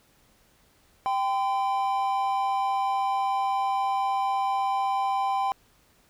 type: tone pair together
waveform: triangle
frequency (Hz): 784 / 1020.3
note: G5 / C6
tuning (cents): 0 / -44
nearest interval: perfect fourth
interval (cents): 456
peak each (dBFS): -23 / -26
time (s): 1.06-5.52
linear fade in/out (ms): 0
effects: pink hiss -62 dBFS RMS until 6.09 s